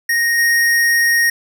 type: tone with level steps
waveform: square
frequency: 1864.7 Hz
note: A#6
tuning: in tune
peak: -14 / -12 dBFS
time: 0.09-1.3 s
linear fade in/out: 5 ms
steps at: 0.38 s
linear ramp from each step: 5 ms
effects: none